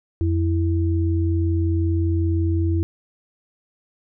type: tone pair together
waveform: sine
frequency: 87.3 / 329.6 Hz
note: F2 / E4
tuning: 0 / 0 cents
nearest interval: octave + major seventh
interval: 2300 cents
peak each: -18 / -24 dBFS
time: 0.21-2.83 s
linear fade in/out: 0 ms
effects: none